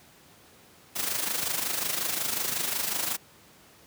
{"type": "noise with amplitude modulation", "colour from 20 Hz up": "white", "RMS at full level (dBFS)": -27, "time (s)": [0.95, 3.17], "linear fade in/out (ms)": 20, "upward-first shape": "sine", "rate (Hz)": 25.5, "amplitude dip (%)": 60, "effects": ["pink hiss -55 dBFS RMS until 3.86 s", "high-pass 100 Hz 12 dB/octave"]}